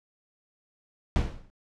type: noise with exponential decay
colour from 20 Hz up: brown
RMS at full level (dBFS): -19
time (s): 1.16-1.5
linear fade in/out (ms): 0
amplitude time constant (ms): 72
effects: low-pass 6000 Hz 12 dB/octave